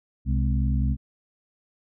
harmonic tone with a mistuned harmonic, 64.8 Hz, C2, 16 cents flat, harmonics 1 / 2 / 3 / 4, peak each -22 / -26 / -30 / -34 dBFS, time 0.25-0.97 s, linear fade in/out 50 ms, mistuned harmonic 3, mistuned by +120 cents, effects none

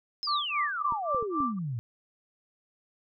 sine exponential sweep, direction down, 5260 to 110 Hz, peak -30 dBFS, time 0.23-1.79 s, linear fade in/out 0 ms
sine tone with tremolo, 1174.7 Hz, D6, in tune, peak -25 dBFS, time 0.27-1.59 s, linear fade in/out 5 ms, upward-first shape sine, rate 3.7 Hz, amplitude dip 100%
clicks, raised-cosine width 3 ms, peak -30 dBFS, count 4, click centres 0.923 / 1.147 / 1.226 / 1.404 s
effects none

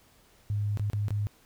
sine tone with dropouts, 103.4 Hz, G#2, 7 cents flat, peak -26 dBFS, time 0.5-1.27 s, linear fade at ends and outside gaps 0 ms, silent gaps 0.773-0.796 / 0.9-0.933 / 1.083-1.106 s, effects pink hiss -61 dBFS RMS until 1.45 s

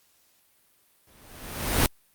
pink noise with exponential growth, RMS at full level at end -19 dBFS, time 1.07-1.86 s, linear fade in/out 1 ms, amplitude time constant 170 ms, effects white hiss -64 dBFS RMS until 2.14 s + Opus 48 kbps

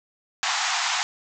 pink band-pass noise, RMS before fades -25 dBFS, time 0.43-1.03 s, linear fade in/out 0 ms, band 710 to 7500 Hz, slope 96 dB/octave, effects none

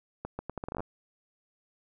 accelerating click train, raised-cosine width 1 ms, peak -21 dBFS, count 12, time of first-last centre 0.25-0.805 s, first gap 140 ms, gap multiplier 0.76, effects none

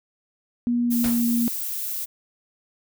sine tone with pitch glide, 240 to 235.5 Hz, B3 to A#3, -49 to +18 cents, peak -19 dBFS, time 0.67-1.48 s, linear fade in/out 0 ms, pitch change -33 cents, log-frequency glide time 0.87-1.1 s
violet noise, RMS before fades -29 dBFS, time 0.9-2.06 s, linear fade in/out 20 ms
pink noise with exponential decay, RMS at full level -28 dBFS, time 1.04-1.33 s, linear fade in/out 0 ms, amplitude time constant 62 ms
effects none

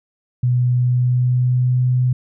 sine tone with pitch glide, 123.9 to 126.07 Hz, B2 to B2, +6 to +36 cents, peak -13 dBFS, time 0.43-2.13 s, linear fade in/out 5 ms, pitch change +30 cents, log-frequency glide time 0.74-1.86 s, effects none

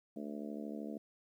harmonic tone, 73 Hz, D2, 10 cents flat, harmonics 3 / 4 / 5 / 6 / 7 / 8 / 9, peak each -43 / -45 / -52 / -51 / -52 / -55 / -52 dBFS, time 0.16-0.98 s, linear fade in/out 5 ms, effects 12-bit

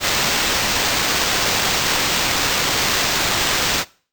white noise with sample-and-hold, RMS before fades -19 dBFS, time 0-3.85 s, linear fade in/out 50 ms, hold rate 11025 Hz, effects noise-tail reverb RT60 0.4 s tail -21 dB re dry

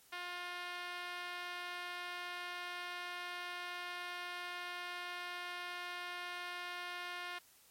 5% pulse tone with band-pass filter, 354.5 Hz, F4, 26 cents sharp, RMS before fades -44 dBFS, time 0.12-7.39 s, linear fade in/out 10 ms, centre 1400 Hz, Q 0.63, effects white hiss -65 dBFS RMS until 7.7 s + MP3 64 kbps

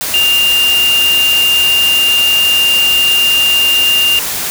sine tone in noise, 2800 Hz, F7, 4 cents sharp, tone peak -8 dBFS, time 0.14-4.19 s, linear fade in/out 0 ms, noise white, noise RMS -18 dBFS, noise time 0.01-4.5 s, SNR +7 dB, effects none

